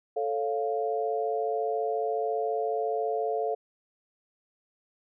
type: chord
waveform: sine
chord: A augmented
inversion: none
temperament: equal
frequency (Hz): 440 / 554.4 / 698.5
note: A4 / C#5 / E#5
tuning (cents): 0 / 0 / 0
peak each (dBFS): -29 / -34 / -30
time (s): 0.16-3.55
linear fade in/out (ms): 10
effects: none